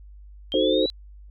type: exponential sweep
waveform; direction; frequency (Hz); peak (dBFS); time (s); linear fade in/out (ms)
sine; up; 3164 to 4000; -27; 0.52-0.9; 0
type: chord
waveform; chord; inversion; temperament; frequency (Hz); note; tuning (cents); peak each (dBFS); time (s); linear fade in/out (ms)
sine; D# diminished seventh; none; equal; 311.1 / 370 / 440 / 523.3; D#4 / F#4 / A4 / C5; 0 / 0 / 0 / 0; -24 / -25 / -25 / -22; 0.54-0.86; 2
effects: added 50 Hz sine -42 dBFS peak until 1.3 s + AAC 64 kbps